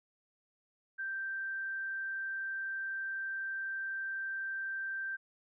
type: tone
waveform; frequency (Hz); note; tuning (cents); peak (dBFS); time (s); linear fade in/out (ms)
sine; 1568; G6; 0; -35; 0.98-5.17; 20
effects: none